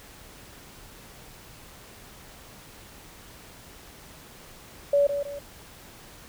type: tone with echo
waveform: sine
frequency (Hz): 570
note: C#5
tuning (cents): +48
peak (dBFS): -17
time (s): 4.93-5.07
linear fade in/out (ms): 5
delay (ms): 160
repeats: 2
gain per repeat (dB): -8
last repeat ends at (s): 5.39
effects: pink hiss -48 dBFS RMS until 6.28 s